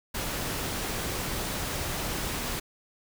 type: noise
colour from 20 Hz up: pink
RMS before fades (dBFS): -32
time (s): 0.14-2.6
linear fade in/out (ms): 10
effects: none

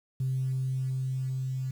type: tone with level ramp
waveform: sine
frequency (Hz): 130.81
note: C3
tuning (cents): 0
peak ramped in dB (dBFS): -25 to -29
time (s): 0.2-1.71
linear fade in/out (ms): 5
effects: tanh soft clip ceiling -22 dBFS + 9-bit

